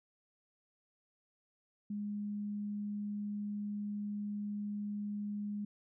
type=tone; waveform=sine; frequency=206.4 Hz; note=G#3; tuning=10 cents flat; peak=-36 dBFS; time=1.9-5.65 s; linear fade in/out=5 ms; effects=none

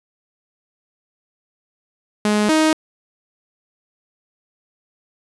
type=tone pair in turn; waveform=sawtooth; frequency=210 / 313.5 Hz; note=G#3 / D#4; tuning=+19 / +13 cents; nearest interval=perfect fifth; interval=694 cents; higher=second; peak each=-11 / -9 dBFS; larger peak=second; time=2.25-2.49 / 2.49-2.73 s; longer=neither; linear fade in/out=2 ms; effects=resampled to 24000 Hz

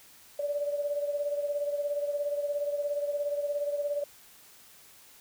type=beating tone pair; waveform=sine; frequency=577 / 594 Hz; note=D5 / D5; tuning=-31 / +20 cents; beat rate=17 Hz; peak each=-29 / -36 dBFS; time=0.39-4.04 s; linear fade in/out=5 ms; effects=white hiss -55 dBFS RMS until 5.2 s

